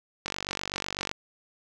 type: click train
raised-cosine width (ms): 0.2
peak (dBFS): -13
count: 42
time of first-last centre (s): 0.26-1.114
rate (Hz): 48
effects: none